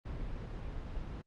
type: noise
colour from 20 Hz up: brown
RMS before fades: -40 dBFS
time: 0.05-1.22 s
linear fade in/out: 10 ms
effects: low-pass 4000 Hz 12 dB/octave + Opus 24 kbps